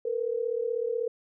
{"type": "tone pair together", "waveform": "sine", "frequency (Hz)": [453.8, 490], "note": ["A#4", "B4"], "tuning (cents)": [-47, -14], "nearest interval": "minor second", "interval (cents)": 133, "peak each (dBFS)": [-29, -30], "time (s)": [0.05, 1.08], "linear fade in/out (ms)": 5, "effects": []}